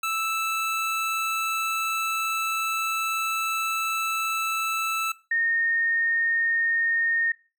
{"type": "tone pair in turn", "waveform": ["25% pulse", "sine"], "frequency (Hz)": [1318.5, 1839.5], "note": ["E6", "A#6"], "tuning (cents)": [0, -24], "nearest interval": "tritone", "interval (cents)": 576, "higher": "second", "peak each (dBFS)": -21, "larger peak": "neither", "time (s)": [[0.03, 5.12], [5.31, 7.32]], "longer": "first", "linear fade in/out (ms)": 5, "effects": ["noise-tail reverb RT60 0.3 s tail -18 dB re dry"]}